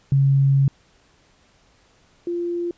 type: tone pair in turn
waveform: sine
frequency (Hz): 137.4 / 346.2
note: C#3 / F4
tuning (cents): -15 / -15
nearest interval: octave + major third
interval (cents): 1600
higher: second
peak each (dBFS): -13 / -22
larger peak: first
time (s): 0.12-0.68 / 2.27-2.71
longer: first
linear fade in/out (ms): 2
effects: pink hiss -58 dBFS RMS until 2.77 s + resampled to 16000 Hz